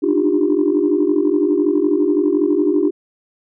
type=tone cluster; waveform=sine; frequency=294.7 / 306.7 / 350.5 / 396 Hz; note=D4 / D#4 / F4 / G4; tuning=+6 / -25 / +6 / +18 cents; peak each=-18 dBFS; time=0.02-2.91 s; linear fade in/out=20 ms; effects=tanh soft clip ceiling -5 dBFS